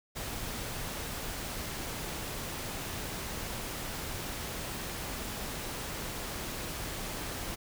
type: noise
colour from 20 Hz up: pink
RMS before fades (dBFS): -38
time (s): 0.15-7.56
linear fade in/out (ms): 20
effects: none